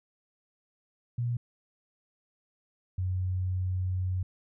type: tone pair in turn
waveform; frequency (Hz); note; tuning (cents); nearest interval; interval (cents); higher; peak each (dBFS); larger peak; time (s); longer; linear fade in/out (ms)
sine; 120 / 92.16; B2 / F#2; -49 / -6; perfect fourth; 457; first; -27; neither; 1.18-1.37 / 2.98-4.23; second; 5
effects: none